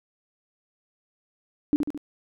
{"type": "tone with echo", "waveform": "sine", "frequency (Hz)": 293.7, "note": "D4", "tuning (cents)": 0, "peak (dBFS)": -16, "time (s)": [1.73, 1.76], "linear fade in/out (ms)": 0, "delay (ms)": 72, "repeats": 3, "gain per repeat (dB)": -5, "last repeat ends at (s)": 1.976, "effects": []}